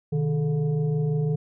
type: tone with frequency modulation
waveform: sine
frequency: 154 Hz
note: D#3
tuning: 17 cents flat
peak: -21 dBFS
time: 0.12-1.36 s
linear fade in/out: 10 ms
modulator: 282 Hz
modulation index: 0.7
effects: none